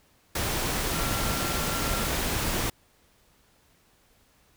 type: tone in noise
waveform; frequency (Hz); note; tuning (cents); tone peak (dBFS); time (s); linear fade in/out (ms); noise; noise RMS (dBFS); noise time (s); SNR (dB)
sine; 1367; F6; -37; -36; 0.95-2.07; 5; pink; -28; 0.35-2.7; -11
effects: pink hiss -63 dBFS RMS until 4.56 s